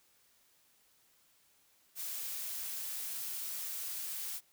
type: noise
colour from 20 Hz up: blue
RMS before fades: -40 dBFS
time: 1.95-4.41 s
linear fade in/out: 50 ms
effects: white hiss -69 dBFS RMS until 4.52 s